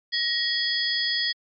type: tone cluster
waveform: sine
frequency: 1889 / 3335 / 4440 / 4965 Hz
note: A#6 / G#7 / C#8 / D#8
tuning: +22 / +7 / +2 / -5 cents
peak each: -28 dBFS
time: 0.12-1.33 s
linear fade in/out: 20 ms
effects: MP3 48 kbps